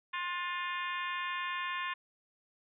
harmonic tone with a mistuned harmonic, 353 Hz, F4, 19 cents sharp, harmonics 3 / 4 / 5 / 6 / 7 / 8 / 9 / 10, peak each -37 / -47 / -39 / -45 / -43 / -46 / -52 / -49 dBFS, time 0.13-1.94 s, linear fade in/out 10 ms, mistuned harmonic 4, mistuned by +39 cents, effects none

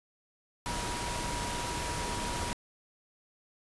sine tone in noise, 960 Hz, B5, 49 cents flat, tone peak -38 dBFS, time 0.66-2.53 s, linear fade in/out 0 ms, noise pink, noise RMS -35 dBFS, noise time 0.66-2.53 s, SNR -6 dB, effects resampled to 24000 Hz

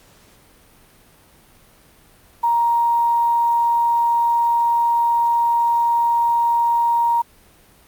sine tone with quantisation, 938 Hz, A#5, 11 cents sharp, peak -14 dBFS, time 2.43-7.22 s, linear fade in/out 10 ms, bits 7, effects pink hiss -51 dBFS RMS until 7.87 s + Opus 48 kbps

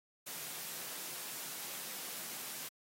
white high-pass noise, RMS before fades -44 dBFS, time 0.26-2.69 s, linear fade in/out 10 ms, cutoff 130 Hz, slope 96 dB/octave, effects AAC 48 kbps

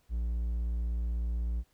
triangle tone, 58.1 Hz, A#1, 5 cents flat, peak -27 dBFS, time 0.09-1.64 s, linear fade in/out 50 ms, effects pink hiss -71 dBFS RMS until 1.73 s

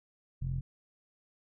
sawtooth tone with low-pass filter, 43.65 Hz, F1, in tune, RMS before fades -34 dBFS, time 0.41-0.61 s, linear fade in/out 10 ms, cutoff 130 Hz, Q 5.6, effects none

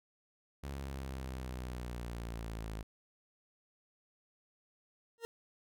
sawtooth linear sweep, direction down, 69.8 to 53.5 Hz, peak -36 dBFS, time 0.63-2.83 s, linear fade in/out 10 ms
40% pulse tone with exponential growth, 463 Hz, A#4, 12 cents flat, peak -34 dBFS, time 5.18-5.25 s, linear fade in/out 0 ms, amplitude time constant 15 ms
effects none

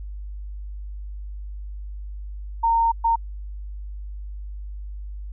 sine tone bursts at uneven times, 919 Hz, A#5, 25 cents flat, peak -16 dBFS, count 2, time 2.63-2.92 / 3.04-3.16 s, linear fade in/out 10 ms, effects added 50 Hz sine -31 dBFS peak until 5.32 s

